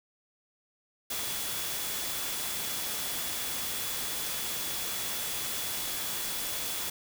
sine tone in noise, 3409 Hz, G#7, 45 cents sharp, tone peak -43 dBFS, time 1.1-6.9 s, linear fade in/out 5 ms, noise white, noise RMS -34 dBFS, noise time 1.1-6.9 s, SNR -12 dB, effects none

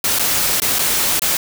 white noise with dropouts, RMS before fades -17 dBFS, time 0.04-1.37 s, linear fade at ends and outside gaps 2 ms, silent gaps 0.188-0.194 / 0.601-0.619 / 0.787-0.791 / 1.195-1.219 s, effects none

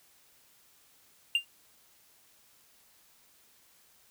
triangle tone with exponential decay, 2794 Hz, F7, in tune, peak -18 dBFS, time 1.35-1.45 s, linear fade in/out 2 ms, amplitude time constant 21 ms, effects white hiss -63 dBFS RMS until 4.1 s

